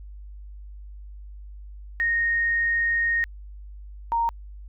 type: tone pair in turn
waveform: sine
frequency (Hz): 1857 / 928.5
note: A#6 / A#5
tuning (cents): -7 / -7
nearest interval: octave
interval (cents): 1200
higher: first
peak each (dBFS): -20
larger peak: neither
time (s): 2-3.24 / 4.12-4.29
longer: first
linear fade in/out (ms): 0
effects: added 50 Hz sine -38 dBFS peak until 4.68 s